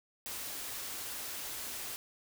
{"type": "band-stop noise", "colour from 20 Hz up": "white", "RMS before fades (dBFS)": -41, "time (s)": [0.26, 1.96], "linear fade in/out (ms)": 0, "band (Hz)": [140, 200], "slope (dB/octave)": 96, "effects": []}